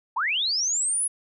sine linear sweep, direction up, 829 to 10548 Hz, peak -22 dBFS, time 0.16-1.08 s, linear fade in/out 10 ms, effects none

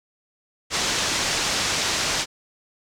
white low-pass noise, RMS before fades -24 dBFS, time 0.7-2.26 s, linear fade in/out 50 ms, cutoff 6800 Hz, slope 24 dB/octave, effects none

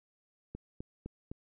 click train, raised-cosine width 3 ms, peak -28 dBFS, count 4, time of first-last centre 0.55-1.315 s, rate 3.92 Hz, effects none

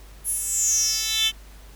10% pulse tone with high-pass filter sweep, 440 Hz, A4, in tune, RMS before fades -23 dBFS, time 0.24-1.32 s, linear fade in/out 50 ms, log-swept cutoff 11000 to 3200 Hz, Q 8.4, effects added 50 Hz sine -43 dBFS peak until 1.75 s + pink hiss -51 dBFS RMS until 1.75 s

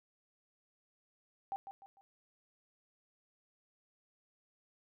sine tone with echo, 784 Hz, G5, in tune, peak -35 dBFS, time 1.52-1.56 s, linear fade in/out 0 ms, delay 150 ms, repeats 3, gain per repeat -9 dB, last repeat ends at 2.01 s, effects none

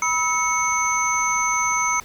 sine tone cluster, 976 / 1290 / 2205 / 6200 Hz, B5 / E6 / C#7 / G8, -21 / -38 / -10 / -20 cents, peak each -24 dBFS, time 0.02-2 s, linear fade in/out 2 ms, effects pink hiss -44 dBFS RMS until 2.04 s

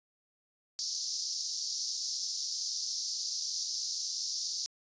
white band-pass noise, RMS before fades -36 dBFS, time 0.79-4.66 s, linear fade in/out 0 ms, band 4600 to 6000 Hz, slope 48 dB/octave, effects resampled to 16000 Hz

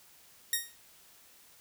5% pulse tone with exponential decay, 1866 Hz, A#6, 1 cent sharp, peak -14 dBFS, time 0.53-0.76 s, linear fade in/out 2 ms, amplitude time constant 49 ms, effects white hiss -59 dBFS RMS until 1.6 s

